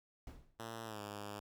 brown noise with exponential decay, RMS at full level -43 dBFS, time 0.27-0.61 s, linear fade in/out 2 ms, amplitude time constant 72 ms
5% pulse tone with pitch glide, 113.7 to 103.07 Hz, A#2 to G#2, -43 to -13 cents, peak -33 dBFS, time 0.59-1.4 s, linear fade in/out 10 ms, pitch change -170 cents, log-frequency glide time 0.84-1 s
effects none

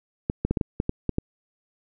clicks, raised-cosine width 3 ms, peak -10 dBFS, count 9, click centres 0.299 / 0.45 / 0.51 / 0.572 / 0.612 / 0.801 / 0.894 / 1.093 / 1.184 s, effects none

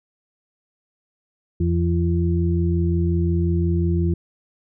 harmonic tone, 85.6 Hz, F2, 34 cents flat, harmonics 1 / 2 / 4, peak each -19 / -22 / -25 dBFS, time 1.6-4.14 s, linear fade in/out 5 ms, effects none

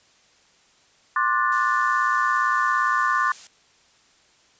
sine chord, D dominant seventh, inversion third, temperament just, 1057.2 / 1174.7 / 1468.3 / 1762 Hz, C6 / D6 / F#6 / A6, +18 / 0 / -14 / +2 cents, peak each -23 / -23 / -26 / -25 dBFS, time 1.16-3.32 s, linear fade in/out 2 ms
blue noise, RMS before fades -38 dBFS, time 1.52-3.47 s, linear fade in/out 0 ms
effects white hiss -58 dBFS RMS until 4.59 s + resampled to 16000 Hz

